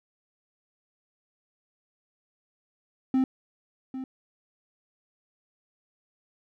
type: tone with echo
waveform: triangle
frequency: 261.6 Hz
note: C4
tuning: in tune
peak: -18 dBFS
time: 3.14-3.24 s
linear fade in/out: 2 ms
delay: 800 ms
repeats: 1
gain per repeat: -12 dB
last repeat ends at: 4.04 s
effects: none